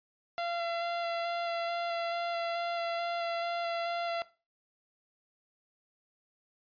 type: tone with vibrato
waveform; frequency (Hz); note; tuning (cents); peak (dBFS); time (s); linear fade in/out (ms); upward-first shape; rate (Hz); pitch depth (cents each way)
sawtooth; 683; F5; -39; -28; 0.38-4.22; 0; square; 2.3; 10
effects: noise-tail reverb RT60 0.3 s tail -17 dB re dry + resampled to 11025 Hz